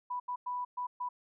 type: tone bursts at uneven times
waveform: sine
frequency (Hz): 987.8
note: B5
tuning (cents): 0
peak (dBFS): -33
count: 5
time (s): 0.1-0.2 / 0.28-0.36 / 0.46-0.65 / 0.77-0.87 / 1-1.09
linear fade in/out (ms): 10
effects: none